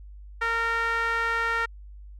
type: tone with band-pass filter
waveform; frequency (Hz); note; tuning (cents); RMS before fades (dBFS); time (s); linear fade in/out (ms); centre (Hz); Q
sawtooth; 460.1; A#4; -23; -26; 0.41-1.66; 10; 1600; 4.1
effects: added 50 Hz sine -41 dBFS peak until 2.19 s